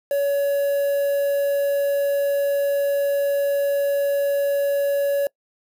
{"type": "tone with quantisation", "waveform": "triangle", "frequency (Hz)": 564, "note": "C#5", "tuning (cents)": 30, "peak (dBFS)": -16, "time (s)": [0.11, 5.27], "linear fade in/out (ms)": 2, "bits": 6, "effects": ["noise-tail reverb RT60 0.1 s tail -24 dB re dry"]}